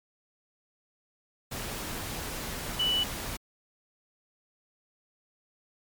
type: tone in noise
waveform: sine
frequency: 2966 Hz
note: F#7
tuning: 4 cents sharp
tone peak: -24 dBFS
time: 2.79-3.04 s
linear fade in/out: 10 ms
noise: pink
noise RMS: -36 dBFS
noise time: 1.51-3.37 s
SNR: +9 dB
effects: MP3 96 kbps